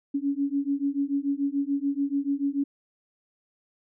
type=beating tone pair; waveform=sine; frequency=277.2 / 284.1 Hz; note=C#4 / C#4; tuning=0 / +43 cents; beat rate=6.9 Hz; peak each=-27 dBFS; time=0.14-2.64 s; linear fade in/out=10 ms; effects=none